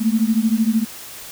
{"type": "beating tone pair", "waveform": "sine", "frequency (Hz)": [217, 230], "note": ["A3", "A#3"], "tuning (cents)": [-24, -23], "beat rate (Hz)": 13, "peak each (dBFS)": [-17, -18], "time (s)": [0, 0.85], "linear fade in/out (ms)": 20, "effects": ["white hiss -36 dBFS RMS until 1.31 s"]}